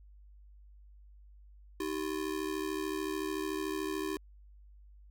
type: ring-modulated tone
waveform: square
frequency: 350.2 Hz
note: F4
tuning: 5 cents sharp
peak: -31 dBFS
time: 1.8-4.17 s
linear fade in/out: 2 ms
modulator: 36.8 Hz
effects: added 50 Hz sine -53 dBFS peak until 5.1 s